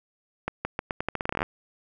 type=accelerating click train; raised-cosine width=0.5 ms; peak=-12 dBFS; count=17; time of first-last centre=0.48-1.429 s; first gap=170 ms; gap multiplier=0.83; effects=none